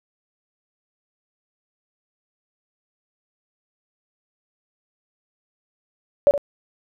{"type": "tone with echo", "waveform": "sine", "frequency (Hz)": 573, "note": "D5", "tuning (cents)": -43, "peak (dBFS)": -9, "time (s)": [6.27, 6.31], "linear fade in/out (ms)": 0, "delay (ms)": 68, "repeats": 1, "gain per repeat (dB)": -11, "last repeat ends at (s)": 6.378, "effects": []}